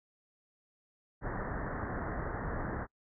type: low-pass noise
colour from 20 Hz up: pink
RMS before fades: -37 dBFS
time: 1.21-2.87 s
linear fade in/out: 50 ms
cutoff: 1900 Hz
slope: 96 dB/octave
effects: noise-tail reverb RT60 0.1 s tail -26 dB re dry